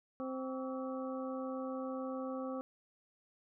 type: harmonic tone with a mistuned harmonic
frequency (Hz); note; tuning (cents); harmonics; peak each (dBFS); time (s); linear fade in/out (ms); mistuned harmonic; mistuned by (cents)
261.6; C4; 0; 1 / 2 / 3 / 4 / 5; -40 / -41 / -50 / -48 / -51; 0.2-2.61; 0; 4; +140
effects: none